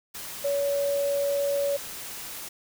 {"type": "tone in noise", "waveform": "sine", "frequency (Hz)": 565, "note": "C#5", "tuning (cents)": 33, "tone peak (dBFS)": -23, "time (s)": [0.44, 1.77], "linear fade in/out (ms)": 10, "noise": "white", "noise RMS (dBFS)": -38, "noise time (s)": [0.14, 2.49], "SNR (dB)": 12, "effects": []}